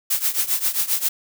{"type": "noise with tremolo", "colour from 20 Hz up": "blue", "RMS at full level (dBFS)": -18, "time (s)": [0.1, 1.09], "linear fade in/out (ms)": 10, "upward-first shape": "triangle", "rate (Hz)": 7.5, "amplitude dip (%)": 90, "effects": []}